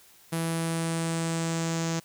sawtooth tone with low-pass filter sweep, 164.81 Hz, E3, in tune, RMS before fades -29 dBFS, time 0.32-2 s, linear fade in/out 10 ms, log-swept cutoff 11000 to 6600 Hz, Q 3.8, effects white hiss -56 dBFS RMS until 2.04 s

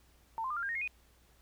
sine tone with pitch steps, 902 / 1042.1 / 1204 / 1391.1 / 1607.2 / 1856.9 / 2145 / 2479 Hz, A5 / C6 / D6 / F6 / G6 / A#6 / C7 / D#7, +43 / -7 / +43 / -7 / +43 / -7 / +42 / -7 cents, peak -33 dBFS, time 0.38-0.876 s, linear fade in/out 0 ms, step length 62 ms, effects added 60 Hz sine -64 dBFS peak until 1.41 s + pink hiss -67 dBFS RMS until 1.41 s

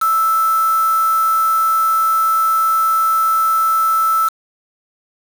sine tone with quantisation, 1318.5 Hz, E6, in tune, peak -12 dBFS, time 0.01-4.29 s, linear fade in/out 10 ms, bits 4, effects none

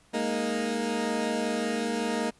20% pulse chord, Ab suspended second, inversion none, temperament equal, 207.7 / 233.1 / 311.1 Hz, Ab3 / Bb3 / Eb4, 0 / 0 / 0 cents, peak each -28 / -24 / -29 dBFS, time 0.13-2.31 s, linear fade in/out 20 ms, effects pink hiss -61 dBFS RMS until 2.39 s + resampled to 24000 Hz

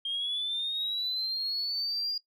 sine linear sweep, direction up, 3200 to 4842 Hz, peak -28 dBFS, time 0.05-2.18 s, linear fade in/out 5 ms, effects noise-tail reverb RT60 0.1 s tail -19 dB re dry + tanh soft clip ceiling -25 dBFS

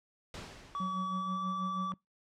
pink noise with exponential decay, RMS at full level -42 dBFS, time 0.34-1.4 s, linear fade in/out 1 ms, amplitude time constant 230 ms
triangle tone with pitch glide, 1141 to 1156.3 Hz, C#6 to D6, +50 to -27 cents, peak -32 dBFS, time 0.75-1.92 s, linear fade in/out 0 ms, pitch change +23 cents, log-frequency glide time 1.06-1.41 s
triangle tone with tremolo, 185 Hz, F#3, in tune, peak -32 dBFS, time 0.8-1.94 s, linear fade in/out 2 ms, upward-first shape sine, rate 6.2 Hz, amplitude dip 65%
effects noise-tail reverb RT60 0.2 s tail -26 dB re dry + low-pass 6000 Hz 12 dB/octave

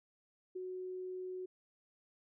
sine tone with ADSR envelope, 369 Hz, F#4, 5 cents flat, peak -38 dBFS, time 0.55-1.46 s, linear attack 12 ms, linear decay 18 ms, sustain -2 dB, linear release 9 ms, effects none

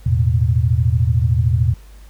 sine chord, E suspended fourth, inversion none, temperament equal, 82.41 / 110 / 123.47 Hz, E2 / A2 / B2, 0 / 0 / 0 cents, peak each -17 dBFS, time 0.06-1.74 s, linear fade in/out 5 ms, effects added 50 Hz sine -38 dBFS peak until 2.09 s + pink hiss -51 dBFS RMS until 2.09 s

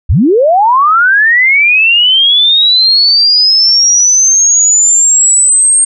sine linear sweep, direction up, 46.25 to 8610 Hz, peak -4 dBFS, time 0.09-5.85 s, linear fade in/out 10 ms, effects none

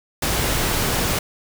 pink noise, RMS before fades -21 dBFS, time 0.22-1.19 s, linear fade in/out 5 ms, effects none

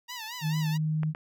10% pulse tone with vibrato, 931 Hz, A#5, 2 cents flat, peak -28 dBFS, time 0.08-0.78 s, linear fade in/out 20 ms, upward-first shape sine, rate 4.5 Hz, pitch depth 130 cents each way
sine tone, 155.56 Hz, D#3, in tune, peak -25 dBFS, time 0.41-1.14 s, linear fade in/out 50 ms
clicks, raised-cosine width 0.5 ms, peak -23 dBFS, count 2, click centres 1.033 / 1.149 s
effects none

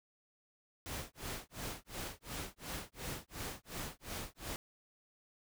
pink noise with tremolo, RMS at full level -41 dBFS, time 0.86-4.56 s, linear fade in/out 0 ms, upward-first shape sine, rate 2.8 Hz, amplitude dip 100%, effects none

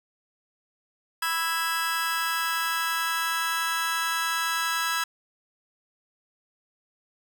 sawtooth chord, E major, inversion second, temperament just, 988.9 / 1318.5 / 1648.1 Hz, B5 / E6 / G#6, +2 / 0 / -14 cents, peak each -28 / -25 / -25 dBFS, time 1.22-5.04 s, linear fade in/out 5 ms, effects none

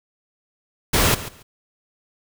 pink noise with echo, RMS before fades -17 dBFS, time 0.93-1.15 s, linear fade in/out 10 ms, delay 140 ms, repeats 2, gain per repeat -15 dB, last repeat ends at 1.43 s, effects none

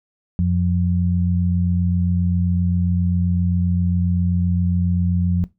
sine tone pair together, 89.4 / 176.95 Hz, F2 / F3, +41 / +23 cents, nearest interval octave, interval 1182 cents, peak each -18 dBFS, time 0.39-5.44 s, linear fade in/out 0 ms, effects noise-tail reverb RT60 0.2 s tail -18 dB re dry

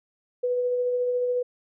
sine tone with tremolo, 493.9 Hz, B4, in tune, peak -21 dBFS, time 0.43-1.43 s, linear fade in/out 10 ms, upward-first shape sine, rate 14 Hz, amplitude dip 25%, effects none

